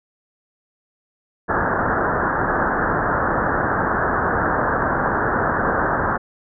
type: low-pass noise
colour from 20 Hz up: white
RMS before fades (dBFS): -20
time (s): 1.48-6.18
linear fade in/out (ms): 20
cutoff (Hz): 1700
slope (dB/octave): 96
effects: none

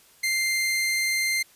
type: tone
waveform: sawtooth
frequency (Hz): 2093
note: C7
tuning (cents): 0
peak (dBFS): -19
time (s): 0.23-1.43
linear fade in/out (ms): 10
effects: white hiss -56 dBFS RMS until 1.55 s + resampled to 32000 Hz

